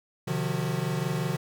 square tone cluster, 130.6 / 151.9 / 177 / 366.5 Hz, C3 / D#3 / F3 / F#4, -3 / -41 / +23 / -16 cents, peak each -33 / -31 / -33 / -38 dBFS, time 0.27-1.37 s, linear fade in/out 10 ms, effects none

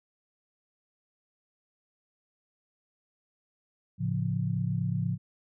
sine chord, A augmented, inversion none, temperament equal, 110 / 138.59 / 174.61 Hz, A2 / C#3 / E#3, 0 / 0 / 0 cents, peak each -31 dBFS, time 3.98-5.18 s, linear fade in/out 50 ms, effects none

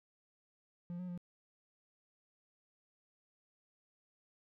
triangle tone with pitch steps, 174.5 / 181.1 / 176.1 Hz, F3 / F#3 / F3, -1 / -37 / +15 cents, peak -38 dBFS, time 0.9-1.176 s, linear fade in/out 0 ms, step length 92 ms, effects none

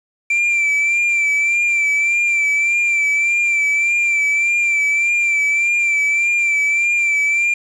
triangle tone with vibrato, 2349 Hz, D7, in tune, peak -12 dBFS, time 0.3-7.54 s, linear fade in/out 5 ms, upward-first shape sine, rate 1.7 Hz, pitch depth 40 cents each way, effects resampled to 24000 Hz + 7-bit

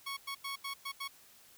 15% pulse tone bursts at uneven times, 1107 Hz, C#6, 3 cents flat, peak -31 dBFS, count 6, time 0.06-0.17 / 0.27-0.35 / 0.44-0.56 / 0.64-0.74 / 0.85-0.92 / 1-1.08 s, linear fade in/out 10 ms, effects white hiss -60 dBFS RMS until 1.57 s

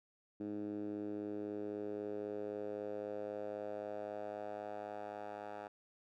10% pulse tone with band-pass filter sweep, 103.83 Hz, G#2, in tune, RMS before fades -43 dBFS, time 0.4-5.68 s, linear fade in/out 5 ms, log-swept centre 290 to 880 Hz, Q 2.7, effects none

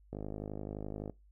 click train, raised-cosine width 2 ms, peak -27 dBFS, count 51, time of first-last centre 0.13-1.097 s, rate 51.7 Hz, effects noise-tail reverb RT60 0.2 s tail -21 dB re dry + added 50 Hz sine -59 dBFS peak until 1.31 s

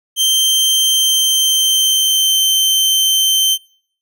sawtooth tone with pitch glide, 3136 to 3107 Hz, G7 to G7, 0 to -16 cents, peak -8 dBFS, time 0.16-3.58 s, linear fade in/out 50 ms, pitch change -16 cents, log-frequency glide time 0.86-2.39 s, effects noise-tail reverb RT60 0.6 s tail -26 dB re dry

